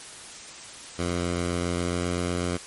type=tone with pitch glide; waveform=10% pulse; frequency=87.31 to 88.17 Hz; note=F2 to F2; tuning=0 to +17 cents; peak=-17 dBFS; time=0.98-2.58 s; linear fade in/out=20 ms; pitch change=+17 cents; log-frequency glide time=1.76-2.07 s; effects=white hiss -42 dBFS RMS until 2.66 s + MP3 48 kbps